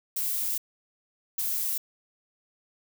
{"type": "noise bursts at uneven times", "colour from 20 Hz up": "violet", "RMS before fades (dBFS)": -29, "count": 2, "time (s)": [[0.16, 0.58], [1.38, 1.78]], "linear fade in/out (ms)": 5, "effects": []}